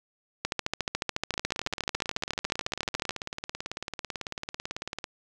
two click trains, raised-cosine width 0.2 ms, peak -10 / -16 dBFS, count 38 / 68, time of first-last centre 0.45-3.093 / 1.34-5.042 s, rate 14 / 18.1 Hz, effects none

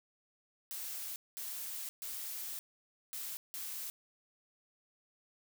blue noise bursts at uneven times, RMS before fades -42 dBFS, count 5, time 0.71-1.16 / 1.37-1.89 / 2.02-2.59 / 3.13-3.37 / 3.54-3.9 s, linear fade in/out 0 ms, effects none

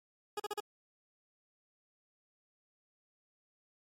20% pulse tone bursts, 415.3 Hz, G#4, in tune, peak -30 dBFS, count 4, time 0.37-0.603 s, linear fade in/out 5 ms, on 29 ms, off 39 ms, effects MP3 64 kbps

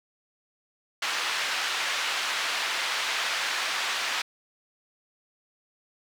pink band-pass noise, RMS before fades -29 dBFS, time 1.02-4.22 s, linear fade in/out 5 ms, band 1300 to 4500 Hz, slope 12 dB/octave, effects none

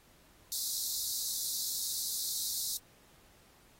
pink high-pass noise, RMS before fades -36 dBFS, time 0.52-2.77 s, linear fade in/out 0 ms, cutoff 3800 Hz, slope 96 dB/octave, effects pink hiss -63 dBFS RMS until 3.79 s + AAC 48 kbps

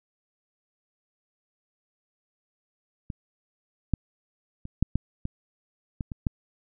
clicks, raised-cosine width 5 ms, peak -21 / -10 / -25 / -8 / -11 / -18 / -18 / -22 / -12 dBFS, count 9, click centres 3.102 / 3.937 / 4.654 / 4.826 / 4.956 / 5.254 / 6.008 / 6.118 / 6.268 s, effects none

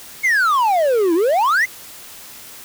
triangle exponential two-way sweep, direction down then up, 2217 to 318.6 to 2142 Hz, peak -11 dBFS, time 0.23-1.66 s, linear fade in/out 20 ms, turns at 1.14 s, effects white hiss -38 dBFS RMS until 2.64 s

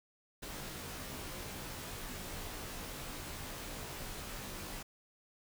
pink noise with comb filter, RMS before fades -44 dBFS, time 0.42-4.83 s, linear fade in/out 10 ms, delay 18 ms, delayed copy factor -0.8, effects none

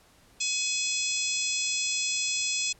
harmonic tone with a mistuned harmonic, 848 Hz, G#5, 36 cents sharp, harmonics 3 / 4 / 5 / 6 / 7 / 8 / 9, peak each -32 / -34 / -38 / -35 / -34 / -37 / -32 dBFS, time 0.4-2.73 s, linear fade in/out 10 ms, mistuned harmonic 5, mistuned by -17 cents, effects pink hiss -59 dBFS RMS until 2.79 s + low-pass 12000 Hz 12 dB/octave

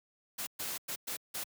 white noise bursts at uneven times, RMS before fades -38 dBFS, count 5, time 0.38-0.47 / 0.59-0.78 / 0.88-0.96 / 1.07-1.17 / 1.34-1.44 s, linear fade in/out 10 ms, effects high-pass 100 Hz 12 dB/octave

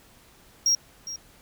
triangle tone with echo, 5610 Hz, F8, 7 cents sharp, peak -17 dBFS, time 0.66-0.75 s, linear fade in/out 2 ms, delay 410 ms, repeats 1, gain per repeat -14 dB, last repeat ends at 1.16 s, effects pink hiss -55 dBFS RMS until 1.41 s

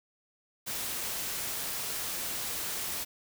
white noise, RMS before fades -35 dBFS, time 0.66-3.05 s, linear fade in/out 20 ms, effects none

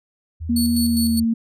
sine tone, 80.9 Hz, E2, 32 cents flat, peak -26 dBFS, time 0.4-1.25 s, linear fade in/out 20 ms
sine tone with pitch glide, 236.3 to 228.3 Hz, A#3 to A#3, +24 to -36 cents, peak -16 dBFS, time 0.49-1.34 s, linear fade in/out 10 ms, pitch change -60 cents, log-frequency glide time 0.79-1.16 s
15% pulse tone with tremolo, 4426 Hz, C#8, 3 cents flat, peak -16 dBFS, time 0.56-1.2 s, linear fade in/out 5 ms, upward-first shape square, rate 4.9 Hz, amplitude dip 60%
effects resampled to 32000 Hz

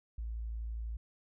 sine tone, 56.1 Hz, A1, 34 cents sharp, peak -36 dBFS, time 0.18-0.97 s, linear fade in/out 5 ms, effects none

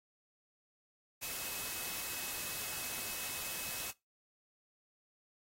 sine tone in noise, 2571 Hz, E7, 44 cents flat, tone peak -51 dBFS, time 1.21-3.92 s, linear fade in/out 20 ms, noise white, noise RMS -41 dBFS, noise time 1.21-3.92 s, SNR -13 dB, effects noise-tail reverb RT60 0.2 s tail -20 dB re dry + AAC 48 kbps

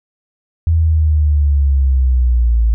sine linear sweep, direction down, 82.8 to 55 Hz, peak -9 dBFS, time 0.67-2.74 s, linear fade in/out 0 ms, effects none

